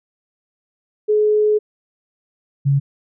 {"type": "tone pair in turn", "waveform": "sine", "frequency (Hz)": [424, 139.42], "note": ["G#4", "C#3"], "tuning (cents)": [36, 10], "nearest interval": "octave + perfect fifth", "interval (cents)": 1926, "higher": "first", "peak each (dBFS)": -12, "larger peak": "neither", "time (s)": [[1.08, 1.59], [2.65, 2.8]], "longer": "first", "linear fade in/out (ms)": 20, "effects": []}